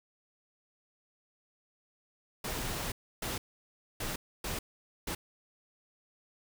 pink noise bursts at uneven times, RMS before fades -36 dBFS, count 5, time 2.44-2.92 / 3.22-3.38 / 4-4.16 / 4.44-4.59 / 5.07-5.15 s, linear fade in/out 5 ms, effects none

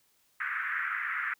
white band-pass noise, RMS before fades -33 dBFS, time 0.4-1.34 s, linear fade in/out 5 ms, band 1300 to 2000 Hz, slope 48 dB/octave, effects white hiss -69 dBFS RMS until 1.39 s

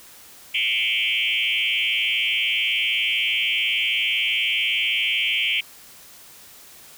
sine tone with frequency modulation, 2704 Hz, E7, 43 cents sharp, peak -19 dBFS, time 0.54-5.61 s, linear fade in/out 10 ms, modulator 113 Hz, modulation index 4.7, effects white hiss -46 dBFS RMS until 6.97 s

